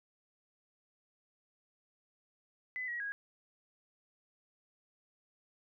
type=tone with pitch steps; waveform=sine; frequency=2011 / 1909 / 1646 Hz; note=B6 / A#6 / G#6; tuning=+31 / +41 / -16 cents; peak=-36 dBFS; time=2.76-3.12 s; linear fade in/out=0 ms; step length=120 ms; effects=none